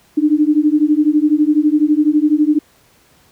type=beating tone pair; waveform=sine; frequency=295.5 / 307.5 Hz; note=D4 / D#4; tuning=+11 / -20 cents; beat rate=12 Hz; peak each=-13 dBFS; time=0.17-2.59 s; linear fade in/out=10 ms; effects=pink hiss -52 dBFS RMS until 3.31 s + high-pass 60 Hz 12 dB/octave